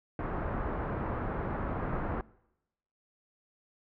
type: low-pass noise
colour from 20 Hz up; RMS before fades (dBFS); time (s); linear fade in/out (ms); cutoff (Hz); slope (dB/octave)
pink; -34; 0.19-2.21; 2; 1500; 24
effects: noise-tail reverb RT60 0.9 s tail -23 dB re dry